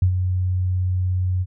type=tone with ADSR envelope; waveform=sine; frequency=91.7 Hz; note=F#2; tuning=15 cents flat; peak=-11 dBFS; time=0.02-1.46 s; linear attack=4 ms; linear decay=86 ms; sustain=-7 dB; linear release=45 ms; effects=none